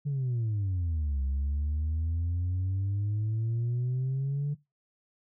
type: exponential two-way sweep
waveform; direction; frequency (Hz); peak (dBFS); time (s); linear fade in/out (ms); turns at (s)
sine; down then up; 146.83 to 66.6 to 146.83; -25; 0.05-4.55; 20; 1.22
effects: noise-tail reverb RT60 0.2 s tail -19 dB re dry + tanh soft clip ceiling -25 dBFS